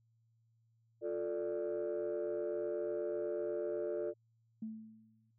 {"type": "chord", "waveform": "sine", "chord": "D minor", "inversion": "first", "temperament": "just", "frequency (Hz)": [352.4, 440.5, 587.3], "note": ["F4", "A4", "D5"], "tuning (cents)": [16, 2, 0], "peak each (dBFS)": -38, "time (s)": [1.01, 4.14], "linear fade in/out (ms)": 50}
{"type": "tone with exponential decay", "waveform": "sine", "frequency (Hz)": 220, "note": "A3", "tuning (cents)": 0, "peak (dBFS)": -37, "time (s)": [4.62, 5.31], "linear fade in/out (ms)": 5, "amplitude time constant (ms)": 150}
{"effects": ["tanh soft clip ceiling -30 dBFS", "added 114 Hz sine -70 dBFS peak until 5.38 s"]}